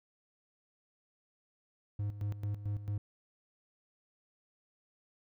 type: tone with tremolo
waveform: triangle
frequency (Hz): 102.8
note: G#2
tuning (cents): -17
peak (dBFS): -30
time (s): 1.99-2.98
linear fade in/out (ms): 5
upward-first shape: square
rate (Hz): 4.5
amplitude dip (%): 70
effects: none